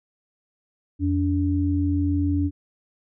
sine tone pair together, 86.8 / 287.3 Hz, F2 / D4, -10 / -38 cents, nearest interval octave + major sixth, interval 2072 cents, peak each -22 dBFS, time 0.99-2.51 s, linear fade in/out 50 ms, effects none

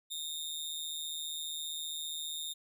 sawtooth tone with amplitude modulation, 3669 Hz, A#7, 28 cents flat, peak -31 dBFS, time 0.1-2.54 s, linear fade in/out 20 ms, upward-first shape sine, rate 155 Hz, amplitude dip 70%, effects none

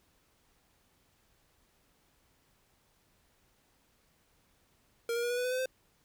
square tone with pitch steps, 466.2 / 473.3 / 480.4 / 487.7 / 495.1 / 502.6 / 510.2 / 517.9 Hz, A#4 / A#4 / B4 / B4 / B4 / B4 / C5 / C5, 0 / +26 / -48 / -22 / +4 / +30 / -44 / -18 cents, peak -31 dBFS, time 5.09-5.658 s, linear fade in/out 2 ms, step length 71 ms, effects pink hiss -70 dBFS RMS until 6.04 s

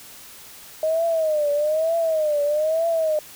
sine tone with vibrato, 622.3 Hz, D#5, in tune, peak -18 dBFS, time 0.83-3.19 s, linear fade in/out 2 ms, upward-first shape triangle, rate 1.1 Hz, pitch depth 140 cents each way, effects white hiss -43 dBFS RMS until 3.35 s

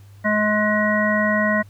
harmonic tone, 211.4 Hz, G#3, 31 cents sharp, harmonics 1 / 3 / 5 / 7 / 9, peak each -21 / -22 / -26 / -27 / -21 dBFS, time 0.24-1.63 s, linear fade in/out 20 ms, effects added 100 Hz sine -42 dBFS peak until 1.69 s + pink hiss -57 dBFS RMS until 1.69 s

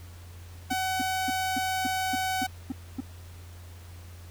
sawtooth tone, 753 Hz, F#5, 30 cents sharp, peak -23 dBFS, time 0.7-2.47 s, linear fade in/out 10 ms
triangle tone bursts, 261.6 Hz, C4, in tune, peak -26 dBFS, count 9, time 0.71-3.006 s, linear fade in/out 5 ms, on 24 ms, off 260 ms
effects added 87 Hz sine -43 dBFS peak until 4.3 s + pink hiss -53 dBFS RMS until 4.3 s

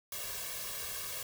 white noise with comb filter, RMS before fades -40 dBFS, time 0.12-1.23 s, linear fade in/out 2 ms, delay 1.8 ms, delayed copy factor +0.95, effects none

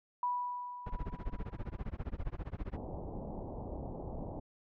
sine tone with exponential decay, 982 Hz, B5, 10 cents flat, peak -29 dBFS, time 0.23-1.89 s, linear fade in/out 2 ms, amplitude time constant 360 ms
brown noise with tremolo, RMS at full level -36 dBFS, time 0.86-2.78 s, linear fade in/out 5 ms, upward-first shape sine, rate 15 Hz, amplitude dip 100%
pink low-pass noise, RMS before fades -42 dBFS, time 2.73-4.4 s, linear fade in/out 10 ms, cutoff 880 Hz, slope 48 dB/octave
effects low-pass 2000 Hz 12 dB/octave

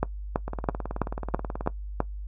two click trains, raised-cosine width 1 ms, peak -9 / -18 dBFS, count 7 / 23, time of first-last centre 0.03-2.004 / 0.48-1.663 s, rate 3.04 / 18.6 Hz, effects noise-tail reverb RT60 0.1 s tail -19 dB re dry + added 50 Hz sine -33 dBFS peak until 2.27 s

